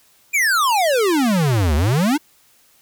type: exponential two-way sweep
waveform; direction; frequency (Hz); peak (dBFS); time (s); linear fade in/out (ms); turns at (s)
square; down then up; 2453 to 70.2 to 320.9; -15; 0.33-2.18; 20; 1.75
effects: white hiss -55 dBFS RMS until 2.81 s